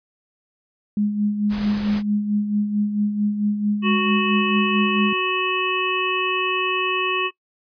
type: tone with tremolo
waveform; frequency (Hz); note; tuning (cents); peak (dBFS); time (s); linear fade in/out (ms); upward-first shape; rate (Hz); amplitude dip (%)
sine; 207.7; G#3; 0; -16; 0.97-5.13; 2; sine; 4.5; 55
type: noise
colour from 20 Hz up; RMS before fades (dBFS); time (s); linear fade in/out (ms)
pink; -33; 1.49-2.03; 50
type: harmonic tone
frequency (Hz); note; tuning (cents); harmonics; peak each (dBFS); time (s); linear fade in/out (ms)
370; F#4; 0; 1 / 3 / 5 / 7 / 8; -25 / -24 / -32 / -24 / -28; 3.82-7.31; 50
effects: noise-tail reverb RT60 0.1 s tail -22 dB re dry + resampled to 11025 Hz